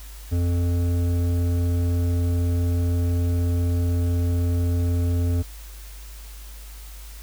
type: tone with hard clipping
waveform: sine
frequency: 87 Hz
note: F2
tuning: 6 cents flat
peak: -21 dBFS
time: 0.31-5.43 s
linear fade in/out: 20 ms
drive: 11 dB
effects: added 51 Hz sine -37 dBFS peak until 7.22 s + white hiss -46 dBFS RMS until 7.22 s